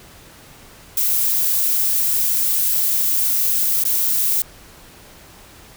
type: noise with dropouts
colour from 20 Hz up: violet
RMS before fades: -18 dBFS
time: 0.97-4.42 s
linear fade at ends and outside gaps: 2 ms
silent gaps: 3.838-3.851 s
effects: pink hiss -44 dBFS RMS until 5.76 s